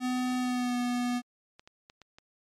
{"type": "tone with pitch glide", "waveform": "square", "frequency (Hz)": [251.7, 244.8], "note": ["B3", "B3"], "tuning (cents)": [33, -15], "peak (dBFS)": -28, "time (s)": [0, 1.22], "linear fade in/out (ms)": 50, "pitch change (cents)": -48, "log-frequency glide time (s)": [0.38, 0.77]}
{"type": "clicks", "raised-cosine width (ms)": 0.2, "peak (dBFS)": -33, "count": 5, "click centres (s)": [1.595, 1.675, 1.899, 2.017, 2.185]}
{"effects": ["low-pass 10000 Hz 12 dB/octave", "MP3 64 kbps"]}